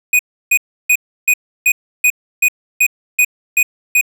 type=tone bursts; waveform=square; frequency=2484 Hz; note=D#7; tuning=3 cents flat; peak=-9 dBFS; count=11; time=0.13-4.012 s; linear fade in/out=5 ms; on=62 ms; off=320 ms; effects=none